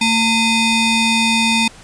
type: ring-modulated tone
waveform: 25% pulse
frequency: 1135 Hz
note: C#6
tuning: 41 cents sharp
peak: -6 dBFS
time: 0.01-1.68 s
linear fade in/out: 5 ms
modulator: 1360 Hz
effects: pink hiss -41 dBFS RMS until 1.83 s + resampled to 22050 Hz

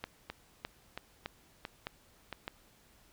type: two click trains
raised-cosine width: 0.3 ms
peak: -23 / -21 dBFS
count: 4 / 5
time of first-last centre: 0.3-2.327 / 0.04-2.479 s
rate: 1.48 / 1.64 Hz
effects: pink hiss -64 dBFS RMS until 3.12 s

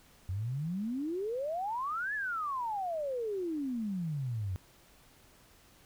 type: exponential two-way sweep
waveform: sine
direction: up then down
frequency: 88.6 to 1760 to 88.6 Hz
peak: -32 dBFS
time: 0.29-4.56 s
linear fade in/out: 0 ms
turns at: 2.14 s
effects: pink hiss -61 dBFS RMS until 5.85 s

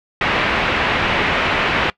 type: low-pass noise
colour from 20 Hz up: white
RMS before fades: -18 dBFS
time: 0.21-1.9 s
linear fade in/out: 2 ms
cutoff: 2700 Hz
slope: 24 dB/octave
effects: noise-tail reverb RT60 0.1 s tail -21 dB re dry

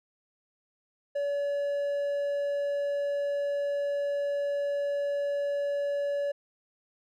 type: tone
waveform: triangle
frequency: 570 Hz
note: C#5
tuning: 48 cents sharp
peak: -25 dBFS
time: 1.15-6.32 s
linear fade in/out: 10 ms
effects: none

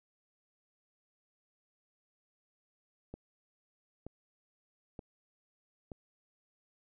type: click train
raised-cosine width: 2 ms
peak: -30 dBFS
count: 4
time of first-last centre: 3.14-5.918 s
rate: 1.08 Hz
effects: none

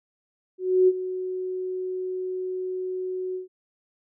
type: tone with ADSR envelope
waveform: sine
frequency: 370 Hz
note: F#4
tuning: in tune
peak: -13 dBFS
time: 0.58-3.48 s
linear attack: 300 ms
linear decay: 40 ms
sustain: -14 dB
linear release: 130 ms
effects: none

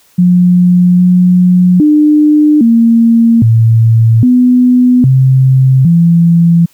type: tone with pitch steps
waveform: sine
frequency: 178.6 / 180.3 / 300.7 / 230.3 / 113.4 / 249.1 / 131.5 / 169.1 Hz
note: F3 / F#3 / D4 / A#3 / A#2 / B3 / C3 / E3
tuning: +39 / -45 / +41 / -21 / -47 / +15 / +9 / +44 cents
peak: -3 dBFS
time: 0.18-6.66 s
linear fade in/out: 10 ms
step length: 810 ms
effects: white hiss -48 dBFS RMS until 6.73 s

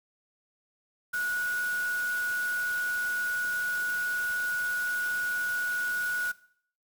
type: tone in noise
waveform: sine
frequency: 1462 Hz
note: F#6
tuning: 21 cents flat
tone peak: -28 dBFS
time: 1.13-6.32 s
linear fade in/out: 10 ms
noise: white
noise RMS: -42 dBFS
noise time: 1.13-6.32 s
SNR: +11 dB
effects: noise-tail reverb RT60 0.6 s tail -19 dB re dry

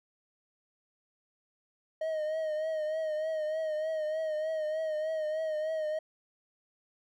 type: tone with vibrato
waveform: triangle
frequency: 625 Hz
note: D#5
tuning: 8 cents sharp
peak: -28 dBFS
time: 2.01-5.99 s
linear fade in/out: 5 ms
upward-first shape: triangle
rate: 3.3 Hz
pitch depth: 54 cents each way
effects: none

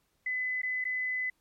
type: tone with dropouts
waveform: sine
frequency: 2012 Hz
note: B6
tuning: 32 cents sharp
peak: -29 dBFS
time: 0.26-1.3 s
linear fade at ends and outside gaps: 5 ms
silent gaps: 0.618-0.631 / 0.842-0.851 s
effects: pink hiss -74 dBFS RMS until 1.4 s + MP3 64 kbps

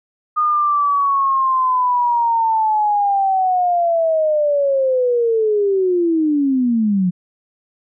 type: linear sweep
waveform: sine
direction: down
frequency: 1230 to 174.61 Hz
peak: -13 dBFS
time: 0.36-7.11 s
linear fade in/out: 20 ms
effects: none

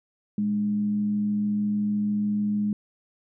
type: tone with frequency modulation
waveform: sine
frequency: 207.7 Hz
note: G#3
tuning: in tune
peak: -22 dBFS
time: 0.38-2.73 s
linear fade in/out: 2 ms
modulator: 93.7 Hz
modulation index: 0.21
effects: none

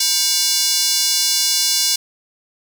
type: tone with high-pass filter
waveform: square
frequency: 317.5 Hz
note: D#4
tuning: 35 cents sharp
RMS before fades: -17 dBFS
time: 0-1.96 s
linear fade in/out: 5 ms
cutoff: 4900 Hz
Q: 1.9
effects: none

